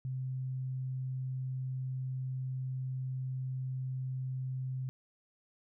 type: tone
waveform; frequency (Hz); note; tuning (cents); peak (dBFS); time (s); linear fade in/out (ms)
sine; 130; C3; -11; -34; 0.05-4.89; 0
effects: none